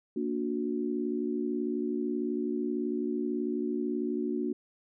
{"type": "chord", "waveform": "sine", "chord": "Bb augmented", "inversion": "none", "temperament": "just", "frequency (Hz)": [233.1, 291.4, 364.2], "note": ["Bb3", "D4", "F#4"], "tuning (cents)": [0, -13, -27], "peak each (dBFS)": -33, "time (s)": [0.16, 4.53], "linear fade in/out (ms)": 5, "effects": []}